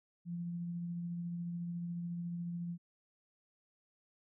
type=tone with tremolo; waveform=sine; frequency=172.4 Hz; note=F3; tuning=22 cents flat; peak=-36 dBFS; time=0.25-2.78 s; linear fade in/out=50 ms; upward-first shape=triangle; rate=14 Hz; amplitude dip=25%; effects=none